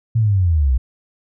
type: linear sweep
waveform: sine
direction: down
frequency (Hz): 116.7 to 58.6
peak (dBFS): -12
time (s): 0.15-0.78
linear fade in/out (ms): 10
effects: none